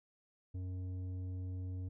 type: tone with tanh clipping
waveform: sine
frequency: 92 Hz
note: F#2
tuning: 9 cents flat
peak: -40 dBFS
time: 0.54-1.89 s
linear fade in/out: 10 ms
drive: 9 dB
effects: none